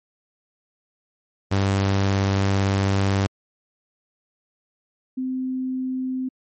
sawtooth / sine tone pair in turn, 98 / 258.3 Hz, G2 / C4, 0 / -22 cents, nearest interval octave + perfect fourth, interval 1678 cents, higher second, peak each -14 / -23 dBFS, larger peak first, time 1.51-3.27 / 5.17-6.29 s, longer first, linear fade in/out 10 ms, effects low-pass 8000 Hz 12 dB/octave + MP3 32 kbps

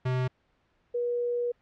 square / sine tone pair in turn, 127.7 / 482.1 Hz, C3 / B4, -42 / -42 cents, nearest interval octave + major seventh, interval 2300 cents, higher second, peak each -26 dBFS, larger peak neither, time 0.05-0.28 / 0.94-1.52 s, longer second, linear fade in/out 10 ms, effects pink hiss -70 dBFS RMS until 1.61 s + low-pass 3000 Hz 12 dB/octave

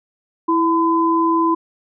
sine tone pair together, 329.6 / 1013.1 Hz, E4 / B5, 0 / +44 cents, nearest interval octave + perfect fifth, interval 1944 cents, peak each -16 dBFS, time 0.48-1.55 s, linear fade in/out 10 ms, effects none

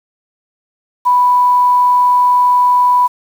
sine tone with quantisation, 987.8 Hz, B5, in tune, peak -7 dBFS, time 1.05-3.08 s, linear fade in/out 20 ms, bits 6, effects none

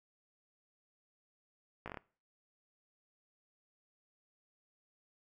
slowing click train, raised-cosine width 0.5 ms, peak -27 dBFS, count 6, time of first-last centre 1.86-1.972 s, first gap 17 ms, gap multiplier 1.14, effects noise-tail reverb RT60 0.4 s tail -21 dB re dry

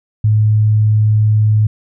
sine tone, 107.3 Hz, A2, 43 cents flat, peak -8 dBFS, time 0.24-1.67 s, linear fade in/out 5 ms, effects none

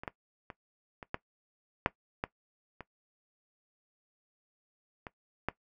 clicks, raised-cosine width 0.5 ms, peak -26 / -20 / -27 / -28 / -17 / -9 / -16 / -27 / -26 / -15 dBFS, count 10, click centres 0.035 / 0.078 / 0.502 / 1.028 / 1.144 / 1.861 / 2.239 / 2.807 / 5.068 / 5.486 s, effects noise-tail reverb RT60 0.1 s tail -18 dB re dry

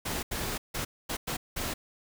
pink noise bursts at uneven times, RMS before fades -33 dBFS, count 6, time 0.05-0.23 / 0.31-0.58 / 0.74-0.85 / 1.09-1.17 / 1.27-1.37 / 1.56-1.74 s, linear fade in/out 10 ms, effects none

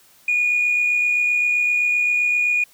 sine tone with amplitude modulation, 2447 Hz, D#7, 29 cents flat, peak -13 dBFS, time 0.28-2.64 s, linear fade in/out 5 ms, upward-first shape sine, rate 67.7 Hz, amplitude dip 40%, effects tanh soft clip ceiling -12 dBFS + white hiss -53 dBFS RMS until 2.73 s

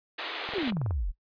white band-pass noise, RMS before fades -36 dBFS, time 0.18-0.71 s, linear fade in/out 10 ms, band 310 to 4000 Hz, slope 48 dB/octave
click train, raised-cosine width 1 ms, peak -24 dBFS, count 10, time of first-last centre 0.49-0.909 s, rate 21.5 Hz
sine exponential sweep, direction down, 440 to 36.49 Hz, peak -27 dBFS, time 0.54-1.12 s, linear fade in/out 20 ms
effects noise-tail reverb RT60 0.1 s tail -18 dB re dry + resampled to 11025 Hz

